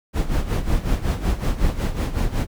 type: noise with tremolo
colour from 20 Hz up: brown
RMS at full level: -18 dBFS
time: 0.13-2.47 s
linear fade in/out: 50 ms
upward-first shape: sine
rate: 5.4 Hz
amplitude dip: 75%
effects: none